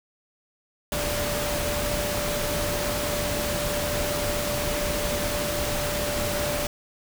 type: tone in noise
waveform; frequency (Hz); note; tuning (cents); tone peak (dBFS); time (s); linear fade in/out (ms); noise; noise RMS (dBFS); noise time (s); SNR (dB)
sine; 587.3; D5; 0; -29; 0.92-6.67; 2; pink; -28; 0.92-6.67; -4
effects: none